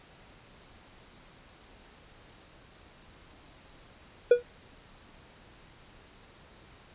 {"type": "tone with exponential decay", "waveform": "triangle", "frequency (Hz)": 484.4, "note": "B4", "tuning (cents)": -34, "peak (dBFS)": -10, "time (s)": [4.31, 4.43], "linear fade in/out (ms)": 5, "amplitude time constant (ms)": 26, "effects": ["pink hiss -55 dBFS RMS until 6.94 s", "resampled to 8000 Hz"]}